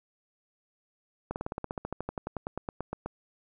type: slowing click train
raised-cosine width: 1 ms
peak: -19 dBFS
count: 22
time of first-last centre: 1.31-3.06 s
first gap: 49 ms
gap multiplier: 1.05
effects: none